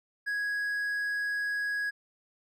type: tone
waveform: triangle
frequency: 1661.2 Hz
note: G#6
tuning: in tune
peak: -27 dBFS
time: 0.26-1.91 s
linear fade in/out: 20 ms
effects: none